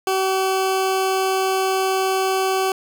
20% pulse tone, 380.7 Hz, F#4, 49 cents sharp, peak -13 dBFS, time 0.07-2.72 s, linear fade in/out 2 ms, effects none

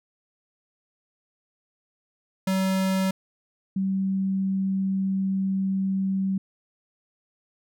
square / sine tone pair in turn, 190 / 192.32 Hz, F#3 / G3, +46 / -33 cents, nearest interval unison, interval 21 cents, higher second, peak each -22 dBFS, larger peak neither, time 2.47-3.11 / 3.76-6.38 s, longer second, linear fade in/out 5 ms, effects none

